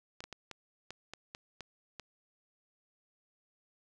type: clicks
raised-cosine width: 0.2 ms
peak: -26 dBFS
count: 9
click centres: 0.205 / 0.24 / 0.327 / 0.513 / 0.906 / 1.136 / 1.349 / 1.607 / 1.997 s
effects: none